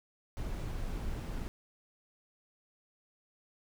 brown noise, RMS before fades -37 dBFS, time 0.37-1.48 s, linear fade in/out 0 ms, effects none

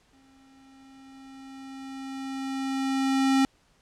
square tone with exponential growth, 268.3 Hz, C4, 44 cents sharp, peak -19 dBFS, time 0.13-3.45 s, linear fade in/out 1 ms, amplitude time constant 720 ms, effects pink hiss -64 dBFS RMS until 3.81 s + low-pass 8000 Hz 12 dB/octave

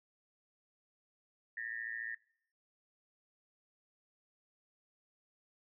sine tone with amplitude modulation, 1818 Hz, A#6, 44 cents flat, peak -34 dBFS, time 1.57-2.15 s, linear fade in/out 5 ms, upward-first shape sine, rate 114 Hz, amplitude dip 100%, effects noise-tail reverb RT60 0.7 s tail -24 dB re dry

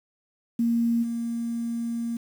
sine tone with level steps, 233.1 Hz, A#3, in tune, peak -20 / -26 dBFS, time 0.59-2.17 s, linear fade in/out 5 ms, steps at 1.02 s, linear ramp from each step 20 ms, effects 8-bit

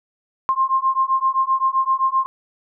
sine beating tone pair, 1056 / 1063.7 Hz, C6 / C6, +16 / +28 cents, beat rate 7.7 Hz, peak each -19 dBFS, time 0.49-2.26 s, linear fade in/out 0 ms, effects none

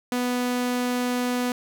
sawtooth tone, 247.1 Hz, B3, 1 cent sharp, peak -19 dBFS, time 0.12-1.52 s, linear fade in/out 2 ms, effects none

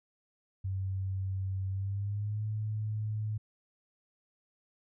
sine tone with pitch glide, 95.6 to 107.31 Hz, G2 to A2, -43 to -43 cents, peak -31 dBFS, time 0.64-3.38 s, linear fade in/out 10 ms, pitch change +200 cents, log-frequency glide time 1.69-2.45 s, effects none

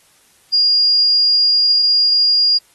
sine tone, 4836 Hz, D8, 50 cents sharp, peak -10 dBFS, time 0.52-2.59 s, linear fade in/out 20 ms, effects white hiss -53 dBFS RMS until 2.74 s + AAC 32 kbps

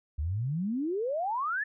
sine exponential sweep, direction up, 69.3 to 1800 Hz, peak -28 dBFS, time 0.18-1.64 s, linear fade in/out 10 ms, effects none

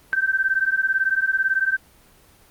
sine beating tone pair, 1546 / 1564 Hz, G6 / G6, -24 / -4 cents, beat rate 18 Hz, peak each -21 dBFS, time 0.13-1.77 s, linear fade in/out 0 ms, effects pink hiss -53 dBFS RMS until 2.5 s + Opus 24 kbps

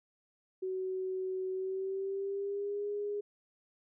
sine tone with pitch glide, 374.9 to 411.2 Hz, F#4 to G#4, +23 to -17 cents, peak -33 dBFS, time 0.62-3.21 s, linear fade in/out 10 ms, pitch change +160 cents, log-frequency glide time 1.51-2.88 s, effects none

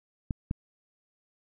clicks, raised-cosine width 5 ms, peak -17 dBFS, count 2, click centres 0.308 / 0.511 s, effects none

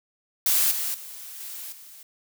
blue noise with level steps, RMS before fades -21 / -28 / -40 / -37 / -46 dBFS, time 0.46-2.03 s, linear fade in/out 2 ms, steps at 0.71 / 0.94 / 1.4 / 1.72 s, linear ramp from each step 5 ms, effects none

